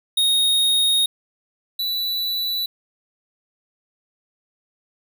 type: tone pair in turn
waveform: square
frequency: 3729 / 3958 Hz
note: A#7 / B7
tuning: 0 / +3 cents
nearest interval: minor second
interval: 103 cents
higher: second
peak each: -16 / -22 dBFS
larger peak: first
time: 0.17-1.06 / 1.79-2.66 s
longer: first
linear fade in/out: 5 ms
effects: none